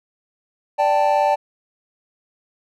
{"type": "chord", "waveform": "triangle", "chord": "D suspended fourth", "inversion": "none", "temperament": "just", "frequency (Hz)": [587.3, 783.1, 881], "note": ["D5", "G5", "A5"], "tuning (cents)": [0, -2, 2], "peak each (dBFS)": -17, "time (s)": [0.78, 1.36], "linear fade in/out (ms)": 20, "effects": []}